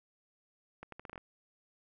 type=accelerating click train; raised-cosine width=0.5 ms; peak=-30 dBFS; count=8; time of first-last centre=0.83-1.178 s; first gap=93 ms; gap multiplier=0.78; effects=none